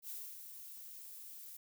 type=noise with ADSR envelope; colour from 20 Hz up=violet; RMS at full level=-44 dBFS; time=0.02-1.57 s; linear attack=73 ms; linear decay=260 ms; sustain=-7 dB; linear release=5 ms; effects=none